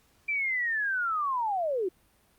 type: linear sweep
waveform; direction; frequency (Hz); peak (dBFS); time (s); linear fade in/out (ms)
sine; down; 2361 to 344.4; -26; 0.28-1.89; 10
effects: pink hiss -65 dBFS RMS until 2.38 s + Opus 48 kbps